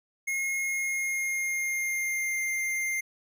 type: tone with pitch glide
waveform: square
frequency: 2155 to 2103 Hz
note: C#7 to C7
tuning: -49 to +8 cents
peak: -28 dBFS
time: 0.27-3.01 s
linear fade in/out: 10 ms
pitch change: -43 cents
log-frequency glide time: 0.58-2.42 s
effects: none